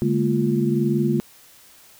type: tone cluster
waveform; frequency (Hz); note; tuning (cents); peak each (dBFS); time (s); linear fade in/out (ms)
sine; 144.6 / 208.7 / 229.9 / 348.5; D3 / G#3 / A#3 / F4; -27 / +9 / -24 / -4; -23; 0.02-1.2; 0
effects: white hiss -50 dBFS RMS until 1.99 s